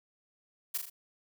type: noise with echo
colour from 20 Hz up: blue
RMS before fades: -32 dBFS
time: 0.74-0.78 s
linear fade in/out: 10 ms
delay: 40 ms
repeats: 3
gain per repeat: -5 dB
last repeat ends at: 0.9 s
effects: none